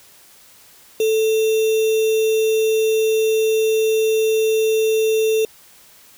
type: tone with sample-and-hold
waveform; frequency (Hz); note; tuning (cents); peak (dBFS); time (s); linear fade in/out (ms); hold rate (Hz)
sine; 440; A4; 0; -14; 1-5.45; 2; 3150
effects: white hiss -48 dBFS RMS until 6.17 s